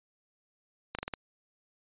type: slowing click train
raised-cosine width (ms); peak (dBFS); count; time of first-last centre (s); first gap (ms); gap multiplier
0.3; -18; 5; 0.95-1.137; 37; 1.16
effects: resampled to 8000 Hz